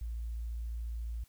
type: tone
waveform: sine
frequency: 57.2 Hz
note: A#1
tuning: 32 cents flat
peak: -35 dBFS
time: 0.01-1.24 s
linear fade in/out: 5 ms
effects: white hiss -67 dBFS RMS until 1.28 s